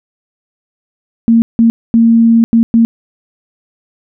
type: tone bursts at uneven times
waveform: sine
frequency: 229.5 Hz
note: A#3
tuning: 27 cents flat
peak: -4 dBFS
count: 5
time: 1.28-1.42 / 1.59-1.7 / 1.94-2.44 / 2.53-2.63 / 2.74-2.85 s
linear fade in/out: 0 ms
effects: none